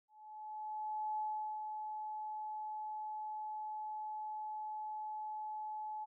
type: tone with ADSR envelope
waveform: sine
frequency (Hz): 857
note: A5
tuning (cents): -46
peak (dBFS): -35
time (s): 0.08-6.06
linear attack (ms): 1100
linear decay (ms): 410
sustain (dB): -5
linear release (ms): 27
effects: none